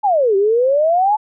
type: exponential two-way sweep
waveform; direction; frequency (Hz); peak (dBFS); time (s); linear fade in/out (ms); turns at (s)
sine; down then up; 875 to 382.1 to 875; -11; 0.03-1.17; 20; 0.36
effects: none